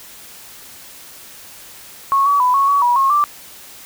sine tone with pitch steps, 1099 / 1138 / 997 / 1104 / 1130 / 968 / 1084 / 1174 Hz, C#6 / C#6 / B5 / C#6 / C#6 / B5 / C#6 / D6, -15 / +45 / +16 / -7 / +33 / -35 / -39 / -1 cents, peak -11 dBFS, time 2.12-3.24 s, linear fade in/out 0 ms, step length 140 ms, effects white hiss -39 dBFS RMS until 3.85 s

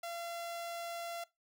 sawtooth tone, 683 Hz, F5, 39 cents flat, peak -36 dBFS, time 0.03-1.24 s, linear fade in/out 5 ms, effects noise-tail reverb RT60 0.2 s tail -20 dB re dry

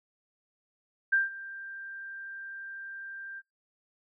sine tone with ADSR envelope, 1583 Hz, G6, 17 cents sharp, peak -20 dBFS, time 1.12-3.42 s, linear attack 12 ms, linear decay 160 ms, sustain -19 dB, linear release 39 ms, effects noise-tail reverb RT60 0.2 s tail -24 dB re dry

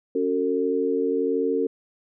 sine chord, F# minor, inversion second, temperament equal with one note detuned, 277.2 / 370 / 451.3 Hz, C#4 / F#4 / A4, 0 / 0 / +44 cents, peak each -26 / -27 / -23 dBFS, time 0.15-1.67 s, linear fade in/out 5 ms, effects none

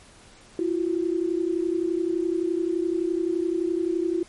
sine tone pair together, 334 / 365.7 Hz, E4 / F#4, +23 / -20 cents, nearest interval major second, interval 157 cents, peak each -24 / -26 dBFS, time 0.59-4.23 s, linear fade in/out 2 ms, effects pink hiss -51 dBFS RMS until 4.28 s + MP3 48 kbps

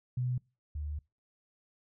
sine tone pair in turn, 125.1 / 74.38 Hz, B2 / D2, +23 / +23 cents, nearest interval major sixth, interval 900 cents, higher first, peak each -29 / -34 dBFS, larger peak first, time 0.17-0.38 / 0.75-0.99 s, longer second, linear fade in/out 5 ms, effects noise-tail reverb RT60 0.3 s tail -25 dB re dry

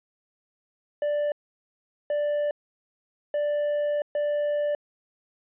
triangle tone bursts at uneven times, 588 Hz, D5, 2 cents sharp, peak -21 dBFS, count 4, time 1.02-1.32 / 2.1-2.51 / 3.34-4.02 / 4.15-4.75 s, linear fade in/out 2 ms, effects resampled to 8000 Hz

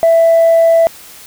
sine tone, 662 Hz, E5, 7 cents sharp, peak -4 dBFS, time 0.03-0.87 s, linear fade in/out 0 ms, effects tanh soft clip ceiling -3 dBFS + white hiss -36 dBFS RMS until 1.26 s

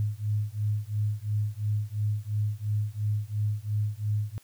sine beating tone pair, 103.83 / 106.73 Hz, G#2 / G#2, 0 / +48 cents, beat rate 2.9 Hz, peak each -29 dBFS, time 0-4.38 s, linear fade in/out 0 ms, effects white hiss -60 dBFS RMS until 4.43 s

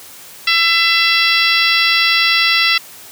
harmonic tone, 670 Hz, E5, 28 cents sharp, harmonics 2 / 3 / 4 / 5 / 6 / 7 / 8, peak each -20 / -16 / -16 / -18 / -20 / -20 / -22 dBFS, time 0.47-2.78 s, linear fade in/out 5 ms, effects white hiss -37 dBFS RMS until 3.11 s + high-pass 80 Hz 12 dB/octave

